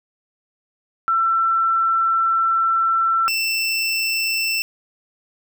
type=tone pair in turn; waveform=sine / 25% pulse; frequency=1342 / 2671 Hz; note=E6 / E7; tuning=+31 / +22 cents; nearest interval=octave; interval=1191 cents; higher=second; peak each=-15 / -15 dBFS; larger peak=neither; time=1.08-3.28 / 3.28-4.62 s; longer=first; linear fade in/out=0 ms; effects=none